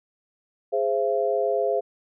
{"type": "chord", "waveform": "sine", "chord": "Ab augmented", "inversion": "none", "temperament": "equal with one note detuned", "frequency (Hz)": [415.3, 523.3, 675.4], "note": ["Ab4", "C5", "E5"], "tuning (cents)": [0, 0, 42], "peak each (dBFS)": -25, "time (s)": [0.72, 1.81], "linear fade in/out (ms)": 20, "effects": []}